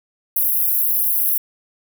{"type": "high-pass noise", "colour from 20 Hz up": "pink", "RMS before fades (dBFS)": -18, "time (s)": [0.36, 1.38], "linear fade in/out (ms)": 5, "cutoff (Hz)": 11000, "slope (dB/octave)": 96, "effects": []}